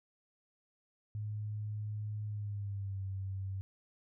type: tone with pitch glide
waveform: sine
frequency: 105.7 to 96.37 Hz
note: G#2 to G2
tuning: +31 to -29 cents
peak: -36 dBFS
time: 1.15-3.61 s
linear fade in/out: 0 ms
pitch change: -160 cents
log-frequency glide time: 2.25-3.03 s
effects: none